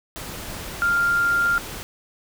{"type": "tone in noise", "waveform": "sine", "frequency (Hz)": 1396.9, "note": "F6", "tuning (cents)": 0, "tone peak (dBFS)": -17, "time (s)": [0.82, 1.58], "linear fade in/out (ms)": 0, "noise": "pink", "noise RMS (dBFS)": -34, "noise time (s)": [0.16, 1.83], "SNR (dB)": 14, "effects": []}